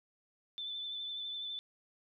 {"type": "tone with vibrato", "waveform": "sine", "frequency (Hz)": 3520, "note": "A7", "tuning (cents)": 0, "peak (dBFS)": -38, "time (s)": [0.58, 1.59], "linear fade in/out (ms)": 0, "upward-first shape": "sine", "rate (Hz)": 12, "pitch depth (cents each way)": 23, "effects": []}